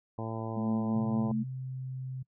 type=harmonic tone; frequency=112.2 Hz; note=A2; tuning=34 cents sharp; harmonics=1 / 2 / 3 / 4 / 5 / 6 / 7 / 8 / 9; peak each=-37 / -40 / -42 / -43 / -44 / -45 / -45 / -46 / -47 dBFS; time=0.18-1.32 s; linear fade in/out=5 ms
type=tone with vibrato; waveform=sine; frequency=220 Hz; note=A3; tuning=in tune; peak=-28 dBFS; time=0.56-1.44 s; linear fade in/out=20 ms; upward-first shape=sine; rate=15 Hz; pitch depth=11 cents each way
type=tone; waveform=sine; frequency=130 Hz; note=C3; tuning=11 cents flat; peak=-35 dBFS; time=0.95-2.23 s; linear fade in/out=10 ms
effects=noise-tail reverb RT60 0.1 s tail -23 dB re dry